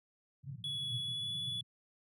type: band-pass noise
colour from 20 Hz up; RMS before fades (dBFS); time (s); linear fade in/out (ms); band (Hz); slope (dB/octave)
white; -47; 0.43-1.63; 20; 110 to 150; 48
type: tone with pitch glide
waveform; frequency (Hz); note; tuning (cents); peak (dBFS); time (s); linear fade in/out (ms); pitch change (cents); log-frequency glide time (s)
triangle; 3385 to 3420; G#7 to A7; +32 to -50; -35; 0.64-1.61; 2; +18; 0.99-1.31
effects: none